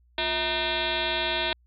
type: tone with frequency modulation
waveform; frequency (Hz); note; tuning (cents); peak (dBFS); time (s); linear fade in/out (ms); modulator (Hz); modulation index
sine; 2111; C7; +15; -24; 0.18-1.53; 2; 293; 6.1
effects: added 60 Hz sine -58 dBFS peak until 1.66 s